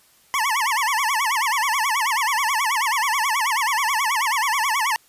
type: tone with vibrato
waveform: 25% pulse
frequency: 989 Hz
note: B5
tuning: 2 cents sharp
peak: -15 dBFS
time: 0.34-4.96 s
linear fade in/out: 0 ms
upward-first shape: sine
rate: 9.3 Hz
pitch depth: 250 cents each way
effects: white hiss -56 dBFS RMS until 5.08 s + resampled to 32000 Hz